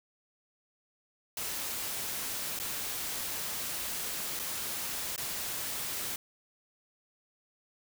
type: noise with dropouts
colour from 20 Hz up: white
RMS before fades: -36 dBFS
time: 1.37-6.16 s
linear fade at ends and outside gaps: 2 ms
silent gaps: 2.59-2.598 / 4.392-4.396 / 5.162-5.178 s
effects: none